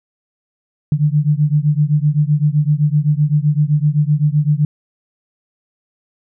sine beating tone pair, 145.8 / 153.6 Hz, D3 / D#3, -12 / -22 cents, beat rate 7.8 Hz, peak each -14 / -15 dBFS, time 0.92-4.65 s, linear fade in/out 2 ms, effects none

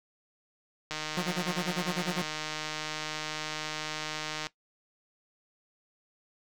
click train, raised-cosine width 0.2 ms, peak -17 dBFS, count 549, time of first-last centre 0.91-4.468 s, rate 154 Hz
sawtooth tone with tremolo, 179.2 Hz, F3, 45 cents sharp, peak -23 dBFS, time 1.17-2.22 s, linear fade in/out 2 ms, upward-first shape sine, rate 10 Hz, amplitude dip 100%
effects noise-tail reverb RT60 0.1 s tail -17 dB re dry

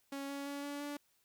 sawtooth tone with pitch steps, 277.1 / 280.2 / 283.2 / 286.4 / 289.5 Hz, C#4 / C#4 / C#4 / D4 / D4, -1 / +19 / +37 / -43 / -25 cents, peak -36 dBFS, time 0.12-0.97 s, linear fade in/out 5 ms, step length 170 ms, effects white hiss -74 dBFS RMS until 1.24 s

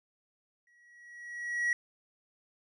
triangle tone with exponential growth, 1917 Hz, A#6, 48 cents sharp, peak -23 dBFS, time 0.67-1.73 s, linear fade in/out 2 ms, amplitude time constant 230 ms, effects resampled to 22050 Hz

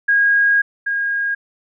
sine tone pair in turn, 1636 / 1629.6 Hz, G#6 / G#6, -26 / -33 cents, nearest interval unison, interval 7 cents, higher first, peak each -11 / -17 dBFS, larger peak first, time 0.08-0.62 / 0.86-1.35 s, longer first, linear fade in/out 10 ms, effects none

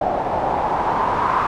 white noise with low-pass filter sweep, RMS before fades -20 dBFS, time 0.01-1.47 s, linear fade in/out 5 ms, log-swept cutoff 700 to 1100 Hz, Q 4.4, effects none

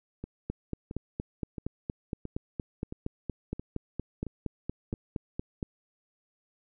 two click trains, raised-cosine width 3 ms, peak -19 / -24 dBFS, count 23 / 8, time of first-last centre 0.5-5.628 / 0.24-4.938 s, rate 4.29 / 1.49 Hz, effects none

